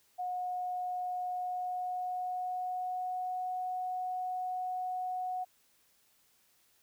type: tone with pitch glide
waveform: sine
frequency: 726 to 735.3 Hz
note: F#5 to F#5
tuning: -33 to -11 cents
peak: -33 dBFS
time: 0.18-5.45 s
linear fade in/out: 20 ms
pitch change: +22 cents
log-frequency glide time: 1.3-3.47 s
effects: white hiss -69 dBFS RMS until 6.82 s